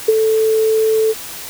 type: tone with ADSR envelope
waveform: sine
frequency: 440 Hz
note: A4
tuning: in tune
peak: -5 dBFS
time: 0.08-1.14 s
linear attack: 8 ms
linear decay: 27 ms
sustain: -6 dB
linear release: 35 ms
effects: white hiss -30 dBFS RMS until 1.49 s